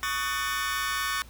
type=chord; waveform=sawtooth; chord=D# half-diminished seventh; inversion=third; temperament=just; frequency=1120.1 / 1244.5 / 1493.4 / 1792.1 Hz; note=C#6 / D#6 / F#6 / A6; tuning=+18 / 0 / +16 / +31 cents; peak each=-27 / -32 / -30 / -29 dBFS; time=0.03-1.22 s; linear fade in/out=0 ms; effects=added 60 Hz sine -47 dBFS peak until 1.29 s + pink hiss -53 dBFS RMS until 1.29 s